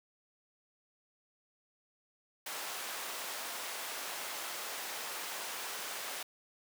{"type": "high-pass noise", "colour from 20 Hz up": "pink", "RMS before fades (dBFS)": -41, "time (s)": [2.46, 6.23], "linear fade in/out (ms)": 5, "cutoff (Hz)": 690, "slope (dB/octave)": 12, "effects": []}